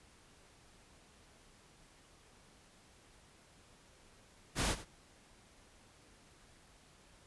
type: noise with echo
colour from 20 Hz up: pink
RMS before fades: -33 dBFS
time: 4.55-4.76 s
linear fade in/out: 50 ms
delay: 95 ms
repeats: 1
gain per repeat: -15 dB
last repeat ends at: 4.855 s
effects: pink hiss -63 dBFS RMS until 7.26 s + resampled to 24000 Hz